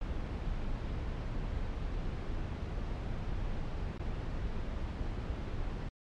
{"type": "noise with dropouts", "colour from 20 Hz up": "brown", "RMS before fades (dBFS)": -36, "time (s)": [0.01, 5.89], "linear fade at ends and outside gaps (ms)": 5, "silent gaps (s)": [3.98, 3.993], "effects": ["low-pass 4000 Hz 12 dB/octave", "MP3 64 kbps"]}